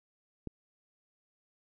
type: click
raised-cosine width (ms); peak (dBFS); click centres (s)
3; -25; 0.473
effects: none